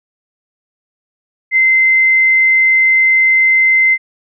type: tone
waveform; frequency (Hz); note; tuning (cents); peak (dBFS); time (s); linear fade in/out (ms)
sine; 2071; C7; -18; -7; 1.51-3.98; 50
effects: none